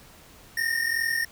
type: tone pair together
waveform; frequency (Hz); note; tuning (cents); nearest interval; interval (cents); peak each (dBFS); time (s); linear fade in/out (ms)
square; 1818.5 / 1861; A#6 / A#6; -43 / -3; unison; 40; -27 / -28; 0.57-1.25; 5
effects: pink hiss -51 dBFS RMS until 1.31 s